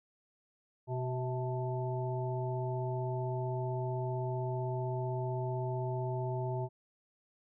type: harmonic tone with a mistuned harmonic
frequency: 126 Hz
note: B2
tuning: 35 cents sharp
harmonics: 1 / 3 / 5 / 7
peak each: -34 / -39 / -41 / -42 dBFS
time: 0.87-6.69 s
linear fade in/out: 50 ms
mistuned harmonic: 5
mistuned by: +55 cents
effects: none